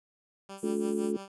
10% pulse tone with tremolo, 195.6 Hz, G3, 4 cents flat, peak -32 dBFS, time 0.49-1.28 s, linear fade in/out 2 ms, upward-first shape sine, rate 5.9 Hz, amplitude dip 85%
white high-pass noise, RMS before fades -46 dBFS, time 0.57-1.13 s, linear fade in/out 20 ms, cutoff 7000 Hz, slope 48 dB/octave
harmonic tone, 72 Hz, D2, 34 cents flat, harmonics 3 / 4 / 5 / 6, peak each -32 / -37 / -31 / -34 dBFS, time 0.63-1.17 s, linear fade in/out 5 ms
effects resampled to 24000 Hz

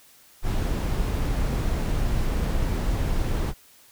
brown noise, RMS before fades -24 dBFS, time 0.42-3.54 s, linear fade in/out 50 ms, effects white hiss -54 dBFS RMS until 3.91 s

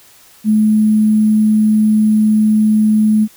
sine tone with sample-and-hold, 214.6 Hz, A3, 43 cents flat, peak -8 dBFS, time 0.44-3.28 s, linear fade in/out 50 ms, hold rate 11025 Hz, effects white hiss -45 dBFS RMS until 3.36 s

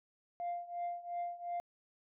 sine tone with tremolo, 698 Hz, F5, 1 cent flat, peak -32 dBFS, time 0.4-1.6 s, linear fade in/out 0 ms, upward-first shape triangle, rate 2.8 Hz, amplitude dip 90%, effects tanh soft clip ceiling -33 dBFS

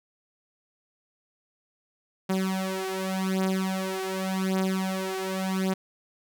sawtooth beating tone pair, 189 / 189.87 Hz, F#3 / F#3, +37 / +45 cents, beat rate 0.87 Hz, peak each -25 dBFS, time 2.29-5.74 s, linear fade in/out 10 ms, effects none

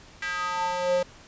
square tone with high-pass filter sweep, 179.2 Hz, F3, 45 cents sharp, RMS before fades -27 dBFS, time 0.22-1.03 s, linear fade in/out 5 ms, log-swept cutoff 1800 to 450 Hz, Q 4.5, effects pink hiss -50 dBFS RMS until 1.27 s + resampled to 16000 Hz

